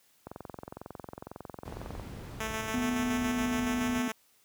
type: click train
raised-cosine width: 1 ms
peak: -26 dBFS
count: 39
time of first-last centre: 0.27-1.997 s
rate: 22 Hz
type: noise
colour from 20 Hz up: brown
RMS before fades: -38 dBFS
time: 1.65-4 s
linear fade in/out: 5 ms
type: tone with tremolo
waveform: 5% pulse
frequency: 220 Hz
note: A3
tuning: in tune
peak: -21 dBFS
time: 2.4-4.12 s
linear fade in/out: 5 ms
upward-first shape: square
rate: 7.1 Hz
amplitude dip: 30%
type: tone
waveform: triangle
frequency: 246.9 Hz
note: B3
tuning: in tune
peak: -27 dBFS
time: 2.74-4.08 s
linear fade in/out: 2 ms
effects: white hiss -66 dBFS RMS until 4.44 s + high-pass 60 Hz 12 dB/octave